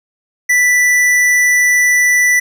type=tone with hard clipping; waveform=triangle; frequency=1975.5 Hz; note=B6; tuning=in tune; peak=-10 dBFS; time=0.49-2.4 s; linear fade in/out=10 ms; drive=16 dB; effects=none